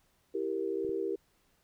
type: chord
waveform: sine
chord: E diminished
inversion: none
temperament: equal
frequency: 329.6 / 392 / 466.2 Hz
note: E4 / G4 / Bb4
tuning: 0 / 0 / 0 cents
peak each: -37 / -33 / -36 dBFS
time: 0.34-1.16 s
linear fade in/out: 10 ms
type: clicks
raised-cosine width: 3 ms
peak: -36 dBFS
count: 2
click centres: 0.848 / 0.893 s
effects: pink hiss -71 dBFS RMS until 1.63 s